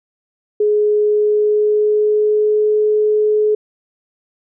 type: tone with pitch glide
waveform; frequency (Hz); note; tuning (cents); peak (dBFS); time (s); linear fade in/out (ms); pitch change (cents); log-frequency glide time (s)
sine; 420 to 425.1; G#4 to G#4; +19 to +40; -11; 0.6-3.55; 5; +21; 1.03-2.75
effects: none